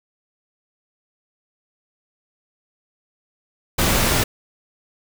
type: noise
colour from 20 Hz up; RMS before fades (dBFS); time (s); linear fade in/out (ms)
pink; -18; 3.78-4.24; 10
effects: none